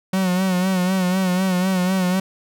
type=tone with vibrato; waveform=45% pulse; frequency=185 Hz; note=F#3; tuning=in tune; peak=-17 dBFS; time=0.13-2.2 s; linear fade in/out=5 ms; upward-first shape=sine; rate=4 Hz; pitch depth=56 cents each way; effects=none